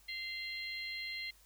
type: harmonic tone with a mistuned harmonic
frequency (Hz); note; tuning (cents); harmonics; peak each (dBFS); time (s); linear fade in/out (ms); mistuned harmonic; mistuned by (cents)
693; F5; -14; 3 / 4 / 5 / 6; -41 / -50 / -50 / -44; 0.08-1.31; 10; 5; -99
effects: added 50 Hz sine -65 dBFS peak until 1.45 s + white hiss -65 dBFS RMS until 1.45 s